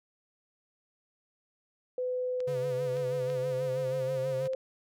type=tone with pitch glide; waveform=sine; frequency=503 to 523.5 Hz; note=B4 to C5; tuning=+32 to +1 cents; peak=-29 dBFS; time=1.98-4.55 s; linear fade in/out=2 ms; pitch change=+69 cents; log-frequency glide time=3.12-4.18 s
type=clicks; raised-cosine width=0.2 ms; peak=-30 dBFS; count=5; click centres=2.404 / 2.969 / 3.301 / 4.457 / 4.534 s
type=tone with vibrato; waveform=square; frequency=135.8 Hz; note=C#3; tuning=35 cents flat; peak=-37 dBFS; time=2.47-4.48 s; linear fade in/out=10 ms; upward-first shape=sine; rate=6.2 Hz; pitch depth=94 cents each way
effects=none